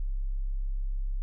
sine tone, 33.4 Hz, C1, 36 cents sharp, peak -27 dBFS, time 0-1.22 s, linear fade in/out 0 ms, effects none

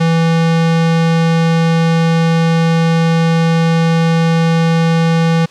square tone, 164.81 Hz, E3, in tune, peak -10 dBFS, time 0-5.46 s, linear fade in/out 10 ms, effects white hiss -41 dBFS RMS until 5.5 s + low-pass 5000 Hz 12 dB/octave

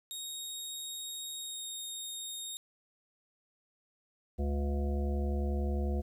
20% pulse tone with pitch glide, 3749 to 3712 Hz, A#7 to A#7, +9 to -8 cents, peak -33 dBFS, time 0.11-2.57 s, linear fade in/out 0 ms, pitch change -17 cents, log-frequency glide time 1.4-1.68 s
harmonic tone, 71.2 Hz, C#2, 47 cents sharp, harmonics 1 / 3 / 5 / 7 / 9 / 10, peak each -30 / -38 / -41 / -43 / -48 / -47 dBFS, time 4.38-6.02 s, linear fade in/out 20 ms
effects 11-bit

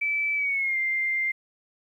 sine tone with pitch glide, 2313 to 2097 Hz, D7 to C7, -27 to +3 cents, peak -23 dBFS, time 0.01-1.32 s, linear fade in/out 10 ms, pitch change -170 cents, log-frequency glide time 0.35-0.78 s, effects 10-bit

